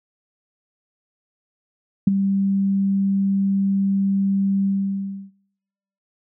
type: tone with ADSR envelope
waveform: sine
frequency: 196 Hz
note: G3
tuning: in tune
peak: -7 dBFS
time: 2.07-5.31 s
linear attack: 6 ms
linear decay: 14 ms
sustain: -10 dB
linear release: 660 ms
effects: noise-tail reverb RT60 1.0 s tail -24 dB re dry